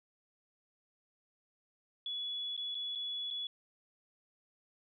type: tone with dropouts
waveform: sine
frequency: 3400 Hz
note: G#7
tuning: 40 cents sharp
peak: -36 dBFS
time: 2.06-3.47 s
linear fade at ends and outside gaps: 2 ms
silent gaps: 2.566-2.576 / 2.746-2.751 / 2.952-2.956 / 3.304-3.309 s
effects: none